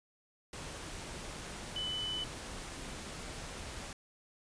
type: tone in noise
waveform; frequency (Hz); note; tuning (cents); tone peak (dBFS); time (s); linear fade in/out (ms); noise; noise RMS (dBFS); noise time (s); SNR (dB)
sine; 3000; F#7; +23; -35; 1.76-2.24; 2; pink; -44; 0.53-3.93; +6
effects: resampled to 22050 Hz